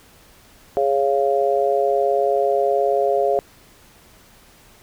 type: chord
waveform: sine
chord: Db major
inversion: second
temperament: just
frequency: 415.8 / 554.4 / 693 Hz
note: Ab4 / Db5 / F5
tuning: +2 / 0 / -14 cents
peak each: -20 dBFS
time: 0.77-3.39 s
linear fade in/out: 0 ms
effects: pink hiss -50 dBFS RMS until 4.82 s